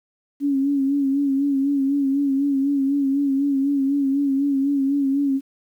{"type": "tone with vibrato", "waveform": "sine", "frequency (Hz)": 277.2, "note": "C#4", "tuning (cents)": 0, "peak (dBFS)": -17, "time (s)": [0.4, 5.41], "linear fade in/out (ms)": 50, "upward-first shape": "sine", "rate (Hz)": 4, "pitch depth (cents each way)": 52, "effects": ["9-bit"]}